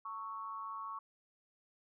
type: tone with amplitude modulation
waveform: sine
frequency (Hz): 1108.7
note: C#6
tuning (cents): 0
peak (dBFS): -37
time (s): 0.05-0.99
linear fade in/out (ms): 5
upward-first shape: sine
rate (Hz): 205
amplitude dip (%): 75
effects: none